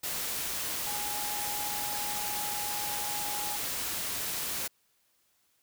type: tone in noise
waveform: sine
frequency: 830.6 Hz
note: G#5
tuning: in tune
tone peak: -38 dBFS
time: 0.86-3.57 s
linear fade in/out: 10 ms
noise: white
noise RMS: -34 dBFS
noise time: 0.03-4.68 s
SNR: -7 dB
effects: white hiss -71 dBFS RMS until 5.62 s